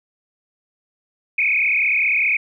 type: tone with frequency modulation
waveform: sine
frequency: 2349 Hz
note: D7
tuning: in tune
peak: -15 dBFS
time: 1.38-2.37 s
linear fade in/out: 5 ms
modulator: 34.9 Hz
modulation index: 5.2
effects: none